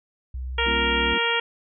sine tone with pitch glide, 63.7 to 64.33 Hz, C2 to C2, -46 to -29 cents, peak -28 dBFS, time 0.34-1.14 s, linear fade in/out 5 ms, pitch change +17 cents, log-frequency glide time 0.49-0.81 s
harmonic tone, 466.2 Hz, A#4, in tune, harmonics 1 / 2 / 3 / 4 / 5 / 6 / 7, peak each -28 / -28 / -28 / -28 / -28 / -28 / -28 dBFS, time 0.58-1.4 s, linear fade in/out 5 ms
sine chord, G half-diminished seventh, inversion none, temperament equal with one note detuned, 196 / 233.1 / 271.2 / 349.2 Hz, G3 / Bb3 / Db4 / F4, 0 / 0 / -38 / 0 cents, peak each -35 / -34 / -34 / -33 dBFS, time 0.66-1.18 s, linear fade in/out 5 ms
effects none

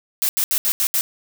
blue noise bursts at uneven times, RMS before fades -19 dBFS, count 6, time 0.22-0.29 / 0.37-0.44 / 0.51-0.58 / 0.65-0.72 / 0.8-0.87 / 0.94-1.01 s, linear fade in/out 0 ms, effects none

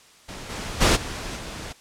pink noise with level steps, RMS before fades -37 / -32 / -17 / -32 / -35 dBFS, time 0.28-1.73 s, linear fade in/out 10 ms, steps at 0.49 / 0.8 / 0.95 / 1.35 s, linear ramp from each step 20 ms, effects white hiss -52 dBFS RMS until 1.8 s + low-pass 8000 Hz 12 dB/octave

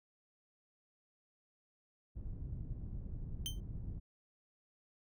pink low-pass noise, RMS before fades -43 dBFS, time 2.15-4 s, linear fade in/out 20 ms, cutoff 140 Hz, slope 12 dB/octave
sawtooth tone with exponential decay, 3109 Hz, G7, 15 cents flat, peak -31 dBFS, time 3.46-3.6 s, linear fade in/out 0 ms, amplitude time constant 29 ms
effects none

